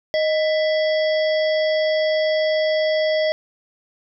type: harmonic tone with a mistuned harmonic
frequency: 663 Hz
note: E5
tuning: 10 cents sharp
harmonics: 1 / 3 / 5 / 7 / 8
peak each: -17 / -27 / -31 / -34 / -35 dBFS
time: 0.14-3.32 s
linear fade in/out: 0 ms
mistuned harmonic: 1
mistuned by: -110 cents
effects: none